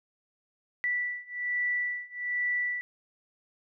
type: beating tone pair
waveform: sine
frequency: 1964 / 1965.2 Hz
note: B6 / B6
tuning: -10 / -9 cents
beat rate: 1.2 Hz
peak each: -32 / -31 dBFS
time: 0.84-2.81 s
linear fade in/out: 0 ms
effects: none